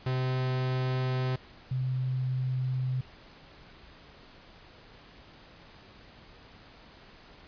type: tone pair in turn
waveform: 45% pulse / sine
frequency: 128.8 / 128.8 Hz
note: C3 / C3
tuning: -27 / -27 cents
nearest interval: unison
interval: 0 cents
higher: neither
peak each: -27 dBFS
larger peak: neither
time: 0.06-1.36 / 1.71-3.01 s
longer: neither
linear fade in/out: 5 ms
effects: pink hiss -53 dBFS RMS until 7.47 s + resampled to 11025 Hz